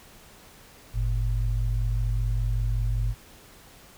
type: tone pair together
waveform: sine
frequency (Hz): 47.19 / 112.4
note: F#1 / A2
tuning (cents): +35 / +37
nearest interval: octave + minor third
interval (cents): 1502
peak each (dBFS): -24 / -27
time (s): 0.93-3.15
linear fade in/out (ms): 50
effects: pink hiss -51 dBFS RMS until 3.97 s